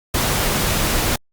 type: noise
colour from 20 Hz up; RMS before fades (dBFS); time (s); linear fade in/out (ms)
pink; -19; 0.14-1.16; 5
effects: Opus 48 kbps